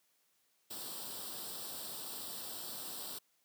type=noise with comb filter; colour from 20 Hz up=white; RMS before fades=-44 dBFS; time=0.7-3.19 s; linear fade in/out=10 ms; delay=0.23 ms; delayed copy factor=+0.75; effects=white hiss -75 dBFS RMS until 3.44 s + high-pass 150 Hz 12 dB/octave